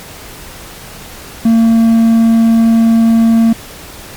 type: tone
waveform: triangle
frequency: 227.4 Hz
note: A#3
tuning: 43 cents flat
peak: -3 dBFS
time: 1.45-3.53 s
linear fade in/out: 5 ms
effects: pink hiss -31 dBFS RMS until 4.16 s + MP3 96 kbps